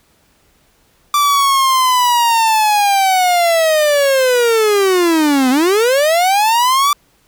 45% pulse linear two-way sweep, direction down then up, 1174.7 to 249 to 1174.7 Hz, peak -10 dBFS, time 1.14-6.93 s, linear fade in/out 2 ms, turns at 5.5 s, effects pink hiss -55 dBFS RMS until 7.27 s

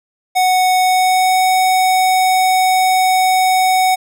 square tone with pitch glide, 740 to 746.4 Hz, F#5 to F#5, 0 to +15 cents, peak -11 dBFS, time 0.35-3.96 s, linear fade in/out 20 ms, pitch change +15 cents, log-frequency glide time 0.8-1.43 s, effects none

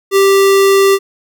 square tone, 392 Hz, G4, in tune, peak -7 dBFS, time 0.11-0.99 s, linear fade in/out 50 ms, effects none

